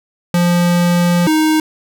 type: tone pair in turn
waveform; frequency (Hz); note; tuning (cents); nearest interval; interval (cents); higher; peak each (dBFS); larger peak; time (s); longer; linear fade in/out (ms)
square; 174.61 / 312; F3 / D#4; 0 / +5; minor seventh; 1005; second; -11; neither; 0.34-1.27 / 1.27-1.6; first; 2
effects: none